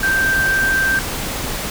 sine tone in noise, 1568 Hz, G6, in tune, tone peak -14 dBFS, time 0.03-0.99 s, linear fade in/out 2 ms, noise pink, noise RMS -24 dBFS, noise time 0-1.7 s, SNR +7 dB, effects none

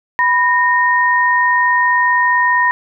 sine tone pair together, 987.8 / 1847.6 Hz, B5 / A#6, 0 / -16 cents, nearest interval major seventh, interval 1084 cents, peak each -13 dBFS, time 0.19-2.71 s, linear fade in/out 0 ms, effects none

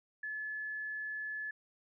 sine tone, 1720 Hz, A6, 40 cents flat, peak -37 dBFS, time 0.23-1.51 s, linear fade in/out 5 ms, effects none

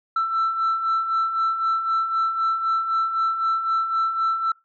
sine beating tone pair, 1329 / 1332.9 Hz, E6 / E6, +14 / +19 cents, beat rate 3.9 Hz, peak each -26 / -19 dBFS, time 0.16-4.52 s, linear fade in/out 5 ms, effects noise-tail reverb RT60 0.2 s tail -23 dB re dry + tanh soft clip ceiling -16 dBFS

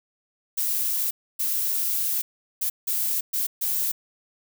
violet noise bursts at uneven times, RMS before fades -25 dBFS, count 6, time 0.57-1.11 / 1.39-2.22 / 2.61-2.7 / 2.87-3.21 / 3.33-3.47 / 3.61-3.92 s, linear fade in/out 10 ms, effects none

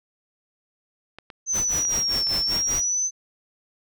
clicks, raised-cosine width 0.3 ms, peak -23 dBFS, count 6, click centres 1.186 / 1.302 / 1.556 / 1.851 / 1.942 / 2.27 s
sine exponential two-way sweep, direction down then up, 6180 to 5320 to 6180 Hz, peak -21 dBFS, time 1.46-3.11 s, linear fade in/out 50 ms, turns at 2.34 s
pink noise with tremolo, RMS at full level -31 dBFS, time 1.52-2.84 s, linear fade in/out 50 ms, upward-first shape sine, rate 5.1 Hz, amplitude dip 95%
effects none

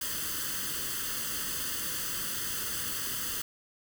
white noise with comb filter, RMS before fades -34 dBFS, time 0.01-3.42 s, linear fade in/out 5 ms, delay 0.64 ms, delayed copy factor +0.8, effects none

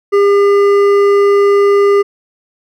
sine tone with hard clipping, 402.7 Hz, G4, 47 cents sharp, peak -8 dBFS, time 0.12-2.03 s, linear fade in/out 20 ms, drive 9 dB, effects none

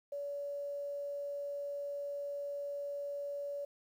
sine tone with quantisation, 570 Hz, C#5, 48 cents sharp, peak -37 dBFS, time 0.12-3.65 s, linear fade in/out 5 ms, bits 11, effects none

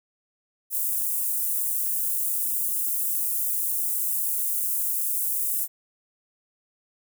white high-pass noise, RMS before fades -26 dBFS, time 0.7-5.68 s, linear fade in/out 50 ms, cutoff 9300 Hz, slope 24 dB/octave, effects none

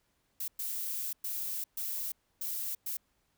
violet noise bursts at uneven times, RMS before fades -36 dBFS, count 6, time 0.4-0.48 / 0.59-1.13 / 1.24-1.64 / 1.77-2.12 / 2.41-2.75 / 2.86-2.97 s, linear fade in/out 5 ms, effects pink hiss -75 dBFS RMS until 3.37 s

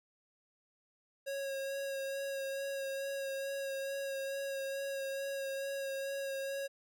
square tone with vibrato, 547 Hz, C#5, 23 cents flat, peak -37 dBFS, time 1.26-6.68 s, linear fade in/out 20 ms, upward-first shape sine, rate 2.3 Hz, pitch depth 17 cents each way, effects none

